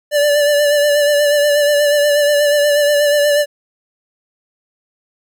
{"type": "tone with vibrato", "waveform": "square", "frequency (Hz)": 584, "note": "D5", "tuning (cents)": -10, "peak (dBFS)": -11, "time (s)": [0.11, 3.46], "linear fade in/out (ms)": 50, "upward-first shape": "sine", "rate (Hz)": 8.3, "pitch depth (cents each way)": 30, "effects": []}